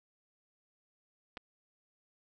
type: clicks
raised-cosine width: 0.3 ms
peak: -26 / -30 dBFS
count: 2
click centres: 1.371 / 1.375 s
effects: none